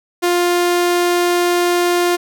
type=tone; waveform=sawtooth; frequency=351.4 Hz; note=F4; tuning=11 cents sharp; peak=-9 dBFS; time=0.22-2.17 s; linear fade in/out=20 ms; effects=none